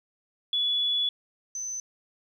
sine tone pair in turn, 3416 / 6104 Hz, G#7 / G8, +48 / -47 cents, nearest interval minor seventh, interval 1005 cents, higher second, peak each -23 / -31 dBFS, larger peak first, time 0.53-1.09 / 1.55-1.8 s, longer first, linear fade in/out 2 ms, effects 10-bit

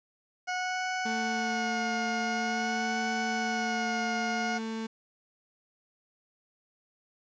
20% pulse tone with vibrato, 729 Hz, F#5, 26 cents flat, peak -25 dBFS, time 0.47-4.59 s, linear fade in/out 20 ms, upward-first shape sine, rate 0.47 Hz, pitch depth 29 cents each way
35% pulse tone, 223.2 Hz, A3, 25 cents sharp, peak -31 dBFS, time 1.05-4.87 s, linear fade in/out 10 ms
effects resampled to 16000 Hz + 10-bit

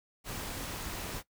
pink noise with amplitude modulation, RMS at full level -37 dBFS, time 0.24-1.23 s, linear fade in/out 50 ms, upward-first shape sine, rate 246 Hz, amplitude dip 50%, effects noise-tail reverb RT60 0.1 s tail -18 dB re dry

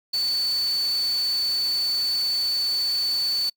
sine tone in noise, 4485 Hz, C#8, 19 cents sharp, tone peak -21 dBFS, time 0.13-3.5 s, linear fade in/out 10 ms, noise white, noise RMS -38 dBFS, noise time 0.13-3.5 s, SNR +14 dB, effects noise-tail reverb RT60 0.1 s tail -26 dB re dry

